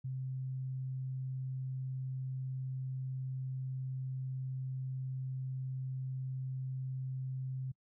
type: tone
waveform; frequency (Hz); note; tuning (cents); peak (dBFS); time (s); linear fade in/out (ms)
sine; 130.81; C3; 0; -36; 0.04-7.72; 10
effects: noise-tail reverb RT60 0.1 s tail -26 dB re dry